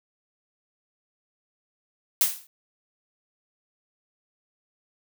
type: noise with exponential decay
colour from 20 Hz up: blue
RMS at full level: -17 dBFS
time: 2.21-2.47 s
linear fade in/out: 1 ms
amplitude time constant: 55 ms
effects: none